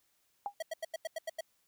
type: tone with exponential decay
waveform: sine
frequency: 811 Hz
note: G#5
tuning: 41 cents flat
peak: -29 dBFS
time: 0.46-0.54 s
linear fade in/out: 1 ms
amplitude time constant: 16 ms
type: tone bursts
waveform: square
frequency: 647 Hz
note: E5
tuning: 32 cents flat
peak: -35 dBFS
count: 8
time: 0.6-1.409 s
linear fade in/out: 5 ms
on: 25 ms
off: 87 ms
effects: white hiss -74 dBFS RMS until 1.67 s